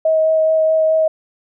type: tone with vibrato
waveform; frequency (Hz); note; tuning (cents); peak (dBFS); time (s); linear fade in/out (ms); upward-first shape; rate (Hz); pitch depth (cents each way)
sine; 635; D#5; +35; -11; 0.05-1.08; 5; sine; 4.7; 9
effects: none